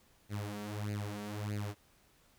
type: tone with flanger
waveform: sawtooth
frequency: 103.83 Hz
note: G#2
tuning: in tune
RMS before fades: -39 dBFS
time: 0.29-1.75 s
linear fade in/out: 50 ms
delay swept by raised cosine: 0.44 to 4.44 ms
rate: 1.6 Hz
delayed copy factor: +0.85
effects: pink hiss -67 dBFS RMS until 2.38 s